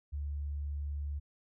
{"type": "tone", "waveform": "sine", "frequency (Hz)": 72.3, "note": "D2", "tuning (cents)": -27, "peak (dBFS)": -34, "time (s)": [0.12, 1.2], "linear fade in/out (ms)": 20, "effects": []}